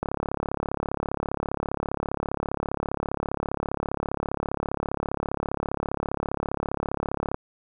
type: click train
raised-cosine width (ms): 1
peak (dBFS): -12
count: 257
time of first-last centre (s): 0.03-7.344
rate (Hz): 35
effects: none